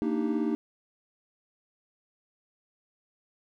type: chord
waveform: triangle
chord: Eb major seventh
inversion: second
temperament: equal with one note detuned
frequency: 230.7 / 293.7 / 311.1 / 392 Hz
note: Bb3 / D4 / Eb4 / G4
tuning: -18 / 0 / 0 / 0 cents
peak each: -28 / -31 / -28 / -32 dBFS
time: 0.02-0.55 s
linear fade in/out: 0 ms
effects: none